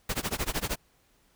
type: noise with tremolo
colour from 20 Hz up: pink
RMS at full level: -28 dBFS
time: 0.09-0.76 s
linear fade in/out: 5 ms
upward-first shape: sine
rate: 13 Hz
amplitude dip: 95%
effects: pink hiss -66 dBFS RMS until 1.35 s